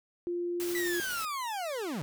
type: tone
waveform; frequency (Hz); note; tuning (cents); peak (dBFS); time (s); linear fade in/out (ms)
sine; 349.2; F4; 0; -30; 0.27-1; 0
type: noise with tremolo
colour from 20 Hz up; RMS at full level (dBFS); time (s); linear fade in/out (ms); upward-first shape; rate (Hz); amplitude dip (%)
white; -39; 0.6-1.25; 0; sine; 12; 25
type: linear sweep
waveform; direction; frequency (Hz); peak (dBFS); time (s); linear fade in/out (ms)
40% pulse; down; 1992 to 130.81; -32; 0.75-2.02; 0
effects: none